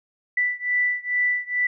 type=beating tone pair; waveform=sine; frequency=1975.5 / 1977.8 Hz; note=B6 / B6; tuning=0 / +2 cents; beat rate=2.3 Hz; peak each=-23 / -24 dBFS; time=0.37-1.67 s; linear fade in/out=5 ms; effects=none

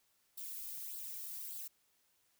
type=noise with flanger; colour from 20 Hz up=violet; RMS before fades=-45 dBFS; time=0.37-1.68 s; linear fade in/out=10 ms; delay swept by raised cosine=0.23 to 1.63 ms; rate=1.7 Hz; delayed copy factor=+0.5; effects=white hiss -75 dBFS RMS until 2.39 s

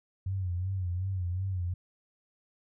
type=tone with vibrato; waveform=sine; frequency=92.1 Hz; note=F#2; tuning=7 cents flat; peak=-29 dBFS; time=0.26-1.74 s; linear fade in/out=5 ms; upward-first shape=sine; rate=2.7 Hz; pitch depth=88 cents each way; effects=none

